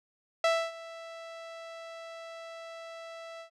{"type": "tone with ADSR envelope", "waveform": "sawtooth", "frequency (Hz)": 661, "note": "E5", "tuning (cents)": 5, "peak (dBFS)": -18, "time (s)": [0.44, 3.5], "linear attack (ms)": 3, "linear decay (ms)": 270, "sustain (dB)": -20, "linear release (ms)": 95, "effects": ["low-pass 5000 Hz 12 dB/octave"]}